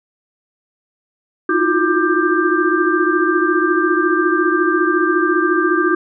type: tone cluster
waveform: sine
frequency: 316.2 / 347.2 / 361.6 / 1190 / 1578 Hz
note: D#4 / F4 / F#4 / D6 / G6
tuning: +28 / -10 / -40 / +22 / +11 cents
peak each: -19 dBFS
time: 1.49-5.95 s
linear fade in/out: 5 ms
effects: none